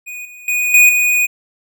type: tone with level steps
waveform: square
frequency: 2473 Hz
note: D#7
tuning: 11 cents flat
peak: -27 / -35 / -15 / -6 / -12 dBFS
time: 0.06-1.27 s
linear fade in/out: 20 ms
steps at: 0.25 / 0.48 / 0.74 / 0.89 s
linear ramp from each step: 2 ms
effects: none